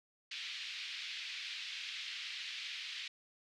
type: band-pass noise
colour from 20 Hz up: pink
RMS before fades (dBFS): -44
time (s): 0.31-3.08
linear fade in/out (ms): 5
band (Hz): 2300 to 4300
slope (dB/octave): 24
effects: none